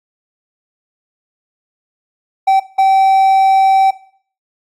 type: tone bursts at uneven times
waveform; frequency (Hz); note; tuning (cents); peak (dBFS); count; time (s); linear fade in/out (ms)
triangle; 772; G5; -27; -5; 2; 2.47-2.6 / 2.78-3.91; 10
effects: noise-tail reverb RT60 0.5 s tail -17 dB re dry + AAC 64 kbps